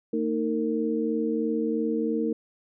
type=tone cluster; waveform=sine; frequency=227.1 / 310.1 / 457.8 Hz; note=A#3 / D#4 / A#4; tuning=-45 / -6 / -31 cents; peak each=-28 dBFS; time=0.13-2.33 s; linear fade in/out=5 ms; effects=none